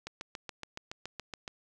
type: click train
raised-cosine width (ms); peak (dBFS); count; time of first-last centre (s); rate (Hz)
0.2; -22; 11; 0.07-1.478; 7.1
effects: none